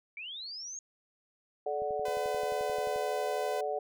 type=linear sweep; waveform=sine; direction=up; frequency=2243 to 6645 Hz; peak=-39 dBFS; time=0.17-0.79 s; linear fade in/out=2 ms
type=chord; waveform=sine; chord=D major; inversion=second; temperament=equal with one note detuned; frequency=431.7 / 587.3 / 740 Hz; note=A4 / D5 / F#5; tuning=-33 / 0 / 0 cents; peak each=-35 dBFS; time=1.66-3.79 s; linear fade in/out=5 ms
type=click train; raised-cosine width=3 ms; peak=-38 dBFS; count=14; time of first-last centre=1.82-2.96 s; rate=11.4 Hz
type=tone; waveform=sawtooth; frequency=504 Hz; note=B4; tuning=35 cents sharp; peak=-33 dBFS; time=2.05-3.61 s; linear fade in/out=5 ms
effects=none